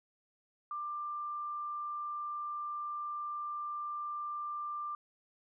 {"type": "tone", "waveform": "sine", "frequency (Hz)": 1187, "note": "D6", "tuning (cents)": 18, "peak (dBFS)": -36, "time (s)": [0.71, 4.95], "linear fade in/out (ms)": 2, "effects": []}